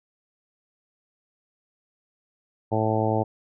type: harmonic tone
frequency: 109.6 Hz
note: A2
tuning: 6 cents flat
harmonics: 1 / 2 / 3 / 4 / 5 / 6 / 7 / 8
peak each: -26 / -30 / -29 / -29 / -29 / -30 / -29 / -31 dBFS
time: 2.71-3.24 s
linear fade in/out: 20 ms
effects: none